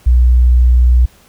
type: tone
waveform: sine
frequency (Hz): 61.3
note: B1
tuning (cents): -12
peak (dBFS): -5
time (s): 0.06-1.06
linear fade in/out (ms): 10
effects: pink hiss -47 dBFS RMS until 1.28 s